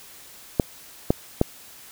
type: clicks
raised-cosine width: 2 ms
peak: -3 dBFS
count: 3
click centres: 0.598 / 1.105 / 1.414 s
effects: white hiss -46 dBFS RMS until 1.91 s